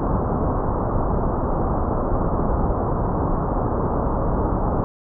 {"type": "low-pass noise", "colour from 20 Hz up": "pink", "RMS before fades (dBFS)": -21, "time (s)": [0, 4.84], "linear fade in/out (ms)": 0, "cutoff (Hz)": 1200, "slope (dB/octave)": 48, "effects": []}